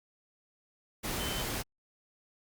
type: tone in noise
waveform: sine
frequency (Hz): 3070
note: G7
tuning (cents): -37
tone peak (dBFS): -39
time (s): 1.19-1.43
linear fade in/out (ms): 20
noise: pink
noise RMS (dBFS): -35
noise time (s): 1.03-1.63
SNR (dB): -7
effects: Opus 48 kbps